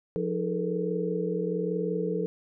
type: tone cluster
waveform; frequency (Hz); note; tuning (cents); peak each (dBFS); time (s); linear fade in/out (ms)
sine; 176.1 / 314 / 413.3 / 438.3 / 479.4; F3 / D#4 / G#4 / A4 / A#4; +15 / +16 / -8 / -7 / +48; -31 / -36 / -38 / -30 / -34; 0.16-2.26; 0
effects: none